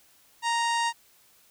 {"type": "harmonic tone with a mistuned harmonic", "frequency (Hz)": 932.3, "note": "A#5", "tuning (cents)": 0, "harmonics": [1, 2, 3, 4, 5, 6, 7, 8, 9, 10], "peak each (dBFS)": [-25, -31, -35, -37, -39, -41, -42, -43, -44, -45], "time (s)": [0.42, 0.93], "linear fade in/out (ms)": 50, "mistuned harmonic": 10, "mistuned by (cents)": -46, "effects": ["white hiss -60 dBFS RMS until 1.5 s"]}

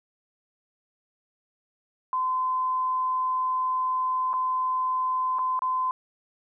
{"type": "tone with dropouts", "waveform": "sine", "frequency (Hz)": 1026, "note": "C6", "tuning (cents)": -34, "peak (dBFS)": -23, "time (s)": [2.13, 5.91], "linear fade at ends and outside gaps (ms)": 1, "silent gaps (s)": [[4.332, 4.338], [5.386, 5.391], [5.592, 5.62]], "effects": []}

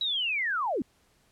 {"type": "linear sweep", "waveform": "sine", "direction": "down", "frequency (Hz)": [3937, 207.7], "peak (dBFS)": -26, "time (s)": [0.01, 0.82], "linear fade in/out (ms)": 2, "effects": ["pink hiss -66 dBFS RMS until 1.31 s", "low-pass 12000 Hz 12 dB/octave"]}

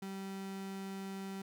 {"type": "tone", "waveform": "35% pulse", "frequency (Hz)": 193.8, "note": "G3", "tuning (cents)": -20, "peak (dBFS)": -39, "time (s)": [0.02, 1.42], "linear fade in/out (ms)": 5, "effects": []}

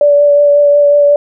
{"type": "tone with vibrato", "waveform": "sine", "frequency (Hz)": 579, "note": "D5", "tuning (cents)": -25, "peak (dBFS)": -4, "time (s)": [0.01, 1.16], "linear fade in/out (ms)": 2, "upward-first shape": "triangle", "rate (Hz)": 5.5, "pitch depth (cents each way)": 16, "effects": []}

